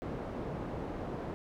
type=low-pass noise; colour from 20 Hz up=white; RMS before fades=-39 dBFS; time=0.02-1.34 s; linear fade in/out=0 ms; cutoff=520 Hz; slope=12 dB/octave; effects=none